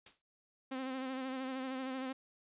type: noise with exponential decay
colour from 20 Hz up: white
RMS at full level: -49 dBFS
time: 0.06-0.22 s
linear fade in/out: 5 ms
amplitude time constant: 34 ms
type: tone with vibrato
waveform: sawtooth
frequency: 261.6 Hz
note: C4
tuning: in tune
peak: -34 dBFS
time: 0.71-2.13 s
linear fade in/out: 10 ms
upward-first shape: sine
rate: 13 Hz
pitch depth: 37 cents each way
effects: resampled to 8000 Hz